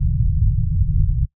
pink low-pass noise, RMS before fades -17 dBFS, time 0-1.26 s, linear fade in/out 20 ms, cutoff 160 Hz, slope 96 dB/octave, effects noise-tail reverb RT60 0.1 s tail -20 dB re dry

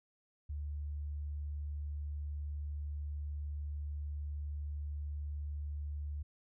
sine tone, 73.42 Hz, D2, in tune, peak -37 dBFS, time 0.49-6.23 s, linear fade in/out 10 ms, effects none

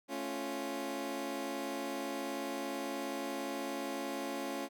20% pulse chord, A augmented, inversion none, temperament equal, 220 / 277.2 / 349.2 Hz, A3 / C#4 / E#4, 0 / 0 / 0 cents, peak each -40 / -34 / -37 dBFS, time 0.08-4.69 s, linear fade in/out 50 ms, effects none

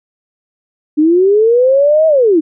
sine linear two-way sweep, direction up then down, 293.7 to 646 to 293.7 Hz, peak -6 dBFS, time 0.97-2.41 s, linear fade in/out 20 ms, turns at 2.07 s, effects none

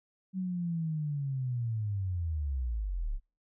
sine linear sweep, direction down, 190 to 30.87 Hz, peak -30 dBFS, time 0.33-3.2 s, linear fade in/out 50 ms, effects noise-tail reverb RT60 0.3 s tail -24 dB re dry

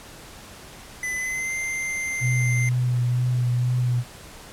square tone with pitch glide, 2008 to 2088 Hz, B6 to C7, +28 to -4 cents, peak -26 dBFS, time 1.03-2.69 s, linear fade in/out 2 ms, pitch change +68 cents, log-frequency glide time 1.15-1.54 s
sine tone with vibrato, 123.47 Hz, B2, in tune, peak -19 dBFS, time 2.2-4.04 s, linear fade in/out 50 ms, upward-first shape sine, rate 2.1 Hz, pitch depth 20 cents each way
effects pink hiss -43 dBFS RMS until 4.52 s + low-pass 12000 Hz 12 dB/octave

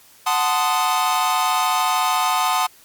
45% pulse chord, F# diminished seventh, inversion none, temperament equal with one note detuned, 740 / 880 / 1038.1 / 1244.5 Hz, F#5 / A5 / C6 / Eb6, 0 / 0 / -14 / 0 cents, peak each -23 dBFS, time 0.26-2.67 s, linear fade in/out 10 ms, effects white hiss -50 dBFS RMS until 2.84 s + Opus 48 kbps

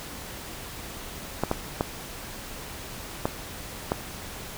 clicks, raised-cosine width 1 ms, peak -9 dBFS, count 5, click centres 1.436 / 1.514 / 1.809 / 3.255 / 3.919 s, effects pink hiss -39 dBFS RMS until 4.57 s

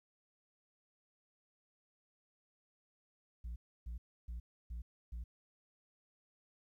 sine tone bursts, 58.27 Hz, A#1, in tune, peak -38 dBFS, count 5, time 3.44-5.24 s, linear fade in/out 10 ms, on 120 ms, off 300 ms, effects tanh soft clip ceiling -40 dBFS + 13-bit

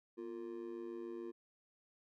triangle tone with amplitude modulation, 349.2 Hz, F4, in tune, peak -37 dBFS, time 0.17-1.32 s, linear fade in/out 20 ms, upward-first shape sine, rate 107 Hz, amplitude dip 90%, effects none

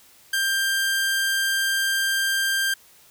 sawtooth tone, 1586 Hz, G6, 20 cents sharp, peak -17 dBFS, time 0.33-2.74 s, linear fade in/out 5 ms, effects white hiss -53 dBFS RMS until 3.1 s

